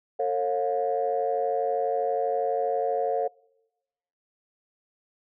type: tone cluster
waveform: sine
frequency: 451.6 / 544 / 712 Hz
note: A4 / C#5 / F5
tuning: +45 / -33 / +33 cents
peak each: -27 dBFS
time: 0.19-3.28 s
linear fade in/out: 10 ms
effects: noise-tail reverb RT60 1.0 s tail -26 dB re dry + tanh soft clip ceiling -15 dBFS